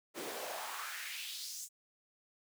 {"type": "noise with high-pass filter sweep", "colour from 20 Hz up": "pink", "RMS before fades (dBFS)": -43, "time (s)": [0.14, 1.69], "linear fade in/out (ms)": 50, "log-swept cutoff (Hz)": [300, 7500], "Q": 2.6, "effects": []}